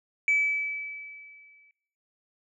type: tone with exponential decay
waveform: sine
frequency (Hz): 2300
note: D7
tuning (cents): -37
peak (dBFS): -18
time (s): 0.28-1.71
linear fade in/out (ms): 1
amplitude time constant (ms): 310
effects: noise-tail reverb RT60 0.7 s tail -20 dB re dry + tanh soft clip ceiling -16 dBFS